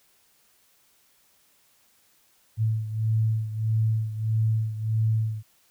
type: beating tone pair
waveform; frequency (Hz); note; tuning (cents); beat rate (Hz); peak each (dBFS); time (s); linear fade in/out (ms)
sine; 110 / 111.6; A2 / A2; 0 / +25; 1.6; -23 / -28; 2.57-5.43; 50
effects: white hiss -63 dBFS RMS until 5.7 s